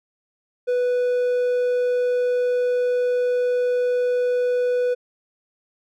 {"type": "tone", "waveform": "triangle", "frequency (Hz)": 493.9, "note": "B4", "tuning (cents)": 0, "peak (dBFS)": -16, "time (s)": [0.67, 4.95], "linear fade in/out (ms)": 20, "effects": []}